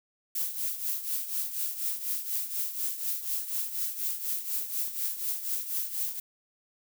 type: noise with tremolo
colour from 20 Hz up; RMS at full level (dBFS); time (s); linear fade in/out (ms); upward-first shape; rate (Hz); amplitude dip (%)
violet; -29; 0.35-6.2; 5; triangle; 4.1; 75
effects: none